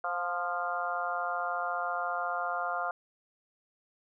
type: harmonic tone with a mistuned harmonic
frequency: 174.61 Hz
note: F3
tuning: in tune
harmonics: 3 / 4 / 5 / 6 / 7 / 8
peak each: -41 / -34 / -43 / -39 / -36 / -36 dBFS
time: 0.04-2.91 s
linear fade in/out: 2 ms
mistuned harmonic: 4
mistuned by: +22 cents
effects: none